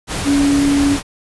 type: tone in noise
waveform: sine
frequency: 282.6 Hz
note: C#4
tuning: 34 cents sharp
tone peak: -11 dBFS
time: 0.24-0.98 s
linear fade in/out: 50 ms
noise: pink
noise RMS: -22 dBFS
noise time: 0.07-1.03 s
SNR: +8 dB
effects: resampled to 24000 Hz